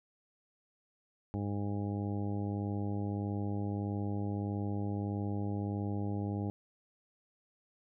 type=harmonic tone; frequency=101.6 Hz; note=G#2; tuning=38 cents flat; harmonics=1 / 2 / 3 / 4 / 5 / 6 / 7 / 8; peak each=-35 / -38 / -40 / -46 / -49 / -52 / -53 / -48 dBFS; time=1.34-6.5 s; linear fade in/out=0 ms; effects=none